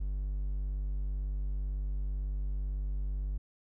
triangle tone, 49 Hz, G1, in tune, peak -29 dBFS, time 0-3.38 s, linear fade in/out 10 ms, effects none

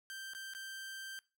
sawtooth tone with dropouts, 1568 Hz, G6, in tune, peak -40 dBFS, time 0.1-1.19 s, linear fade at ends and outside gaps 0 ms, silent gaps 0.335-0.349 / 0.536-0.549 s, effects noise-tail reverb RT60 0.3 s tail -21 dB re dry

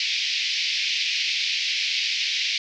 pink band-pass noise, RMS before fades -25 dBFS, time 0-2.58 s, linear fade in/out 2 ms, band 2200 to 5400 Hz, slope 48 dB/octave, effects none

